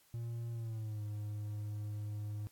triangle tone with pitch glide, 117 to 104.84 Hz, A#2 to G#2, +7 to +17 cents, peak -36 dBFS, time 0.14-2.47 s, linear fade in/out 0 ms, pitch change -190 cents, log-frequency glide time 0.52-1.02 s, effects white hiss -68 dBFS RMS until 2.51 s + AAC 64 kbps

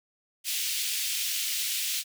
pink high-pass noise, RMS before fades -30 dBFS, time 0.44-2.04 s, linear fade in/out 50 ms, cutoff 2600 Hz, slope 24 dB/octave, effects none

